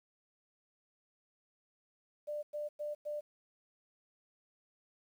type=tone bursts; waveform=sine; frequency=594 Hz; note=D5; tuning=20 cents sharp; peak=-36 dBFS; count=4; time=2.27-3.21 s; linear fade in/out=20 ms; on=160 ms; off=100 ms; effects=11-bit